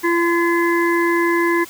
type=harmonic tone; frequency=341.2 Hz; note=F4; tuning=40 cents flat; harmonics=1 / 3 / 5 / 6; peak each=-16 / -21 / -23 / -24 dBFS; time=0.03-1.65 s; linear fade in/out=20 ms; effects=white hiss -39 dBFS RMS until 1.69 s